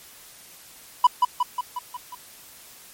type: tone with echo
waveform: triangle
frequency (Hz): 987.8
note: B5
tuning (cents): 0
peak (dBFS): -8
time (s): 1.04-1.07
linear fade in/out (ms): 5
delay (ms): 180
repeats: 6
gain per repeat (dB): -4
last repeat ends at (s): 2.15
effects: white hiss -47 dBFS RMS until 2.93 s + MP3 64 kbps